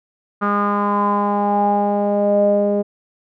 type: tone with low-pass filter sweep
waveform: sawtooth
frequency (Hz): 204.3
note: G#3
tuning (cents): -28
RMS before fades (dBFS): -17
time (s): 0.41-2.83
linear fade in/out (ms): 20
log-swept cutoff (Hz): 1300 to 530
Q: 8
effects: none